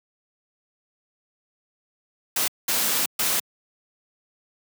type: noise bursts at uneven times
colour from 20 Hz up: white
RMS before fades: -23 dBFS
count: 3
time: 2.36-2.48 / 2.68-3.06 / 3.19-3.4 s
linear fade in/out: 5 ms
effects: high-pass 150 Hz 12 dB/octave